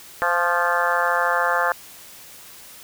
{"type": "harmonic tone with a mistuned harmonic", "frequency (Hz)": 173.6, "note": "F3", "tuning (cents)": -10, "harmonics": [3, 4, 5, 6, 7, 8, 9, 10], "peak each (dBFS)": [-26, -26, -26, -26, -26, -26, -26, -26], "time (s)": [0.22, 1.72], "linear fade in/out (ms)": 0, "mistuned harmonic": 6, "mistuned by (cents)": 35, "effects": ["white hiss -43 dBFS RMS until 2.83 s"]}